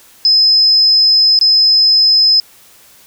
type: tone with dropouts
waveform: sine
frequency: 5100 Hz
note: D#8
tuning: 42 cents sharp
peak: -6 dBFS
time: 0.25-2.4 s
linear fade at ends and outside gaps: 1 ms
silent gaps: 1.39-1.412 s
effects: white hiss -44 dBFS RMS until 3.06 s